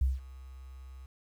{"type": "tone with ADSR envelope", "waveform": "sine", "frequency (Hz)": 65.5, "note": "C2", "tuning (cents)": 2, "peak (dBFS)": -22, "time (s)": [0.01, 1.06], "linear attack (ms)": 6, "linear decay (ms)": 180, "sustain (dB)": -22, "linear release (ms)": 4, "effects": ["10-bit"]}